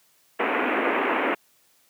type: band-pass noise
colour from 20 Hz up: pink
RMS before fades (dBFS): -24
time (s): 0.39-1.35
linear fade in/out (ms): 10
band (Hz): 250 to 2600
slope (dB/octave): 48
effects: white hiss -62 dBFS RMS until 1.89 s + high-pass 100 Hz 12 dB/octave